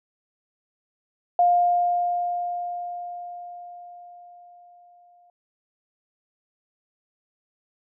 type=tone with exponential decay; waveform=sine; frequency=705 Hz; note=F5; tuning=16 cents sharp; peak=-14 dBFS; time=1.39-5.3 s; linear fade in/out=2 ms; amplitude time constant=850 ms; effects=none